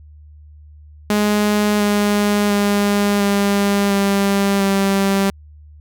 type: tone with pitch steps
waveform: sawtooth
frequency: 208.5 / 206 / 203.5 / 201 / 198.63 / 196.23 Hz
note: G#3 / G#3 / G#3 / G3 / G3 / G3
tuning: +7 / -14 / -35 / +44 / +23 / +2 cents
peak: -10 dBFS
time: 1.1-5.3 s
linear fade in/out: 2 ms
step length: 700 ms
effects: added 75 Hz sine -39 dBFS peak until 5.8 s